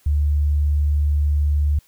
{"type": "tone", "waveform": "sine", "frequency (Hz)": 73.42, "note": "D2", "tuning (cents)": 0, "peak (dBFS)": -15, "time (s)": [0.06, 1.79], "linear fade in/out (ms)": 5, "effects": ["white hiss -57 dBFS RMS until 1.87 s"]}